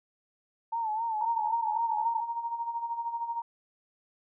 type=tone with vibrato; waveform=sine; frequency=890 Hz; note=A5; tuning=20 cents sharp; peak=-28 dBFS; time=0.72-2.21 s; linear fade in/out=10 ms; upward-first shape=sine; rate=3.8 Hz; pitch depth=81 cents each way
type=tone with tremolo; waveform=sine; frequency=932.3 Hz; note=A#5; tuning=in tune; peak=-28 dBFS; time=1.21-3.42 s; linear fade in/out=2 ms; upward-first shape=sine; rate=13 Hz; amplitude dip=65%
effects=none